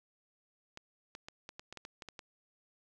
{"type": "clicks", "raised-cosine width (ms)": 0.2, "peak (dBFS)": -28, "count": 11, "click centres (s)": [0.774, 1.151, 1.285, 1.491, 1.595, 1.726, 1.773, 1.851, 2.022, 2.087, 2.192], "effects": []}